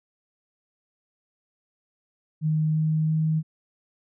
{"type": "tone with pitch steps", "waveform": "sine", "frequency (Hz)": [155.56, 156.55, 157.55], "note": ["D#3", "D#3", "D#3"], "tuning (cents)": [0, 11, 22], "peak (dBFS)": -20, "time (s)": [2.41, 3.43], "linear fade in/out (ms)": 50, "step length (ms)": 340, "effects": []}